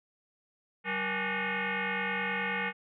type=tone with frequency modulation; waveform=sine; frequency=190.7 Hz; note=G3; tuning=47 cents flat; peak=-29 dBFS; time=0.84-2.73 s; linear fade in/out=50 ms; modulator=332 Hz; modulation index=7.1; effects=none